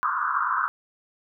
white band-pass noise, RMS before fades -25 dBFS, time 0.03-0.68 s, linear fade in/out 0 ms, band 1000 to 1500 Hz, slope 96 dB/octave, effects none

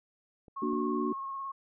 clicks, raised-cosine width 2 ms, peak -39 dBFS, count 2, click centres 0.482 / 0.731 s
sine tone with vibrato, 1087 Hz, C#6, 34 cents flat, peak -35 dBFS, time 0.56-1.52 s, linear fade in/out 10 ms, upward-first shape sine, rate 18 Hz, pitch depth 23 cents each way
sine chord, Bb augmented, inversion none, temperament equal, 233.1 / 293.7 / 370 Hz, Bb3 / D4 / F#4, 0 / 0 / 0 cents, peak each -33 dBFS, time 0.62-1.13 s, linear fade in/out 5 ms
effects none

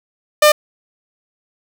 sawtooth tone, 601 Hz, D5, 40 cents sharp, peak -3 dBFS, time 0.42-0.52 s, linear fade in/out 5 ms, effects none

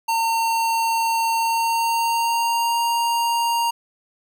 square tone with pitch glide, 911 to 934.5 Hz, A#5 to A#5, -40 to +4 cents, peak -19 dBFS, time 0.08-3.71 s, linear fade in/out 10 ms, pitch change +44 cents, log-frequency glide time 1.36-2.77 s, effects 10-bit

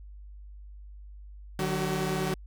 sawtooth tone cluster, 149.9 / 185 / 380.2 Hz, D3 / F#3 / F#4, +36 / 0 / +47 cents, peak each -28 dBFS, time 1.59-2.34 s, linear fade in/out 2 ms, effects added 50 Hz sine -43 dBFS peak until 2.46 s

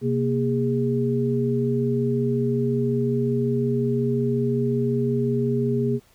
sine tone cluster, 129.3 / 234.8 / 408.7 Hz, C3 / A#3 / G#4, -20 / +13 / -28 cents, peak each -24 dBFS, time 0.01-6 s, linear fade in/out 50 ms, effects pink hiss -58 dBFS RMS until 6.14 s

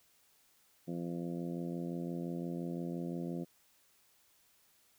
harmonic tone, 85.8 Hz, F2, 30 cents flat, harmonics 2 / 3 / 4 / 5 / 6 / 7 / 8, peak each -39 / -42 / -43 / -53 / -49 / -54 / -54 dBFS, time 0.87-3.45 s, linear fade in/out 20 ms, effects white hiss -69 dBFS RMS until 4.98 s

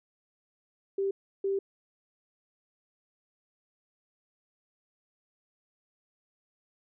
sine tone bursts at uneven times, 392 Hz, G4, in tune, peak -26 dBFS, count 2, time 0.98-1.11 / 1.44-1.59 s, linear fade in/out 5 ms, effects none

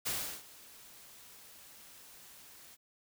white noise with ADSR envelope, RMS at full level -34 dBFS, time 0.05-2.77 s, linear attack 19 ms, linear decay 350 ms, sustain -21 dB, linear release 35 ms, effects none

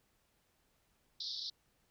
pink band-pass noise, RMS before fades -42 dBFS, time 1.2-1.5 s, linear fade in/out 5 ms, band 3600 to 5300 Hz, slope 96 dB/octave, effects pink hiss -75 dBFS RMS until 1.9 s

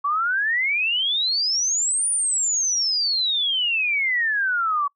sine exponential two-way sweep, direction up then down, 1120 to 9610 to 1120 Hz, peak -19 dBFS, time 0.04-4.88 s, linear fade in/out 10 ms, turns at 2.09 s, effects noise-tail reverb RT60 0.1 s tail -26 dB re dry

